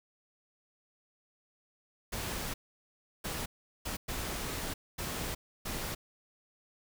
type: noise bursts at uneven times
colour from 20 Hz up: pink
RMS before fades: -37 dBFS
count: 6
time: 2.12-2.54 / 3.24-3.46 / 3.85-3.97 / 4.08-4.74 / 4.98-5.35 / 5.65-5.95 s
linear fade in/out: 10 ms
effects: none